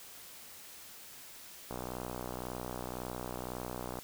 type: click train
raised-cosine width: 1 ms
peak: -25 dBFS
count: 142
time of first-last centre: 1.71-3.988 s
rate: 61.9 Hz
effects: white hiss -51 dBFS RMS until 4.03 s